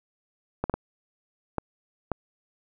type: clicks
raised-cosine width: 1 ms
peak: -12 dBFS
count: 5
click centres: 0.64 / 0.697 / 0.74 / 1.583 / 2.117 s
effects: none